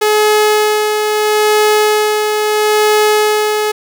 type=tone with tremolo; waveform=sawtooth; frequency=424.7 Hz; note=G#4; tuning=39 cents sharp; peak=-4 dBFS; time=0.01-3.72 s; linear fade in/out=10 ms; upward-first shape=sine; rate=0.76 Hz; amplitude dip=40%; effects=none